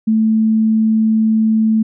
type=tone; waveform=sine; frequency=220 Hz; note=A3; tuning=in tune; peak=-10 dBFS; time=0.07-1.83 s; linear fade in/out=10 ms; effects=none